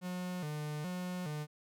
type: tone with vibrato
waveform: 45% pulse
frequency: 164.8 Hz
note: E3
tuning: in tune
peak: -37 dBFS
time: 0.01-1.47 s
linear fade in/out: 50 ms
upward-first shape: square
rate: 1.2 Hz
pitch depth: 160 cents each way
effects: none